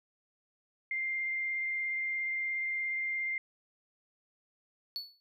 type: tone with vibrato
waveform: sine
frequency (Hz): 2101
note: C7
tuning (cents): +7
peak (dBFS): -31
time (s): 0.91-3.38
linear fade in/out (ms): 2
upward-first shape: triangle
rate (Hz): 17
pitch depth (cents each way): 11
type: tone with exponential decay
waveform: triangle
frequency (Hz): 4435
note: C#8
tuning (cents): 0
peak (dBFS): -31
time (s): 4.96-5.2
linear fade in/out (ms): 0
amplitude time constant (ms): 52
effects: none